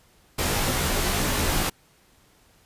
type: noise with comb filter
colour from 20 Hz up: pink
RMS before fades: -24 dBFS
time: 0.38-1.7 s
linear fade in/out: 10 ms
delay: 18 ms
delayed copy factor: -0.8
effects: pink hiss -59 dBFS RMS until 2.65 s + resampled to 32000 Hz